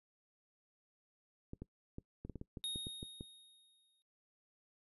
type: clicks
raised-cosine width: 3 ms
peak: -32 dBFS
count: 12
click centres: 1.534 / 1.62 / 1.984 / 2.25 / 2.297 / 2.357 / 2.414 / 2.572 / 2.759 / 2.869 / 3.029 / 3.209 s
type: tone with exponential decay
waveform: square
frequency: 3729 Hz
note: A#7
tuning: in tune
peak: -37 dBFS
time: 2.64-4.02 s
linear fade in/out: 0 ms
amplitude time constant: 300 ms
effects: noise-tail reverb RT60 0.1 s tail -21 dB re dry + resampled to 32000 Hz